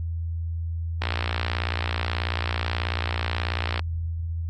click train, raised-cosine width 0.3 ms, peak -11 dBFS, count 163, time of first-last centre 1.02-3.794 s, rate 58.4 Hz, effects added 83 Hz sine -26 dBFS peak until 4.49 s + AAC 32 kbps

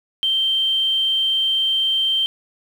sine tone, 3136 Hz, G7, in tune, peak -16 dBFS, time 0.23-2.26 s, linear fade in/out 0 ms, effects 7-bit

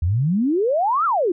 sine exponential two-way sweep, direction up then down, 77.78 to 1396.9 to 324.3 Hz, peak -16 dBFS, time 0.02-1.32 s, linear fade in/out 5 ms, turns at 1.05 s, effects none

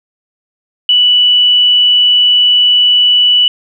sine tone, 2960 Hz, F#7, in tune, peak -5 dBFS, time 0.89-3.48 s, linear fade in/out 2 ms, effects none

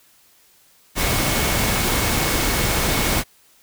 sine tone in noise, 2199 Hz, C#7, 14 cents flat, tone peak -31 dBFS, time 0.95-3.24 s, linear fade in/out 50 ms, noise pink, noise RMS -20 dBFS, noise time 0.95-3.24 s, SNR -14 dB, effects white hiss -55 dBFS RMS until 3.62 s

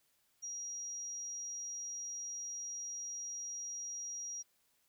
sine tone, 5720 Hz, F8, 41 cents sharp, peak -40 dBFS, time 0.42-4.43 s, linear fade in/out 20 ms, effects white hiss -75 dBFS RMS until 4.88 s

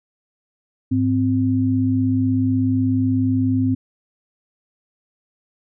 sine tone pair together, 103.83 / 259.9 Hz, G#2 / C4, 0 / -11 cents, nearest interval octave + major third, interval 1589 cents, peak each -20 / -17 dBFS, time 0.91-3.75 s, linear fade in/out 10 ms, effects none

